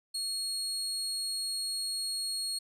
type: tone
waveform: 30% pulse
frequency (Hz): 4301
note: C8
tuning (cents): +47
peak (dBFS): -29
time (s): 0.14-2.59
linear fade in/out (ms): 10
effects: resampled to 32000 Hz